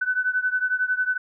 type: beating tone pair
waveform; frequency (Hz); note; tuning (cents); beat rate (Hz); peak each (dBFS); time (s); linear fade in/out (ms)
sine; 1500 / 1511; F#6 / F#6; +23 / +36; 11; -23 / -25; 0.01-1.18; 10
effects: none